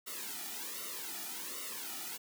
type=noise with flanger; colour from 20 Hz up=white; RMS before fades=-42 dBFS; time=0.06-2.18 s; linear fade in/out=20 ms; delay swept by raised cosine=1.2 to 1.91 ms; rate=1.3 Hz; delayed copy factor=-0.9; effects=high-pass 200 Hz 12 dB/octave